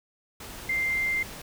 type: tone in noise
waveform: sine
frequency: 2093 Hz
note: C7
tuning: in tune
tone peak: -24 dBFS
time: 0.69-1.23 s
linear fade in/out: 5 ms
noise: pink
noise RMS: -41 dBFS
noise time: 0.4-1.42 s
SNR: +14 dB
effects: none